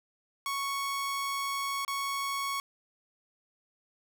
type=tone with dropouts; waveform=sawtooth; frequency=1108.7 Hz; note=C#6; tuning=in tune; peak=-27 dBFS; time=0.46-2.6 s; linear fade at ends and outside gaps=1 ms; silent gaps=1.849-1.879 s; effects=none